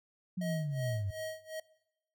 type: linear sweep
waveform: sine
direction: down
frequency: 185 to 92.5 Hz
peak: -32 dBFS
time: 0.37-1.11 s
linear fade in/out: 10 ms
type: tone with tremolo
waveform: square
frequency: 633 Hz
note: D#5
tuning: 30 cents sharp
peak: -37 dBFS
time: 0.41-1.6 s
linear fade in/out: 5 ms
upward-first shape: sine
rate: 2.7 Hz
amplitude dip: 95%
effects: noise-tail reverb RT60 0.8 s tail -20 dB re dry